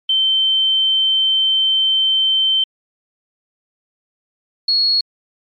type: tone pair in turn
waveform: sine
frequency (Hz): 3100 / 4331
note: G7 / C#8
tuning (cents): -20 / -41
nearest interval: tritone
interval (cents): 579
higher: second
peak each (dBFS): -12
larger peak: neither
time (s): 0.09-2.64 / 4.68-5.01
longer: first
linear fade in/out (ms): 5
effects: MP3 48 kbps